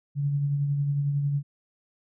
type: tone with tremolo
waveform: sine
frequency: 142.6 Hz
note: C#3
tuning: 49 cents sharp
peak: -21 dBFS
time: 0.15-1.43 s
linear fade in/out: 50 ms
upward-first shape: triangle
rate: 11 Hz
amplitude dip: 40%
effects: none